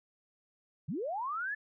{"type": "linear sweep", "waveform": "sine", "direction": "up", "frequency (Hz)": [118.5, 1760], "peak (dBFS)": -33, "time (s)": [0.88, 1.55], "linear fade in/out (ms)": 10, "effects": []}